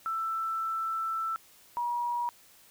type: tone pair in turn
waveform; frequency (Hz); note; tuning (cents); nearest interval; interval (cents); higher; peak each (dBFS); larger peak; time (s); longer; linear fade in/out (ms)
sine; 1328 / 958.3; E6 / A#5; +12 / +48; tritone; 564; first; -29 / -28; second; 0.06-1.36 / 1.77-2.29; first; 0
effects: white hiss -58 dBFS RMS until 2.7 s